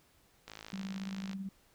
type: click train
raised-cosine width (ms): 0.2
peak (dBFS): -28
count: 47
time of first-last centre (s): 0.48-1.332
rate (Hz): 54
type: tone with tremolo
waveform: sine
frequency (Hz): 193.5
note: G3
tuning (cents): -22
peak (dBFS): -35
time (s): 0.73-1.49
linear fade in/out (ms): 2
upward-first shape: triangle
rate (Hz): 18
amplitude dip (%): 55
effects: pink hiss -67 dBFS RMS until 1.74 s